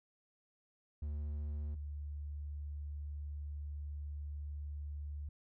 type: tone pair in turn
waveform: triangle / sine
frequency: 73.8 / 73.21 Hz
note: D2 / D2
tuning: +9 / -5 cents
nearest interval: unison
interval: 14 cents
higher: first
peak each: -35 / -40 dBFS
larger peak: first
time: 1.02-1.75 / 1.75-5.29 s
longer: second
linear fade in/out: 5 ms
effects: none